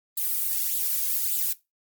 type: noise with flanger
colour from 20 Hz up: violet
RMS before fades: -26 dBFS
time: 0.17-1.53 s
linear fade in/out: 5 ms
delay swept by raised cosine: 0.25 to 1.85 ms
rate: 1.7 Hz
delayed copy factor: +0.6
effects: noise-tail reverb RT60 0.2 s tail -18 dB re dry + Opus 32 kbps